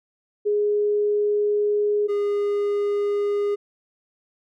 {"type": "tone pair in turn", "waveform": ["sine", "triangle"], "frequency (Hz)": [415.3, 409.1], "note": ["G#4", "G#4"], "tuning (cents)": [0, -26], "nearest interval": "unison", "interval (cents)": 26, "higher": "first", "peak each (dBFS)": -18, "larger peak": "neither", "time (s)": [[0.45, 2.08], [2.08, 3.56]], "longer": "first", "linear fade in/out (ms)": 20, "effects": []}